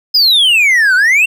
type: exponential two-way sweep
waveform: triangle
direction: down then up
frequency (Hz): 5110 to 1443 to 2781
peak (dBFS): -5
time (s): 0.14-1.26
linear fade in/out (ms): 10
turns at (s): 0.95
effects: none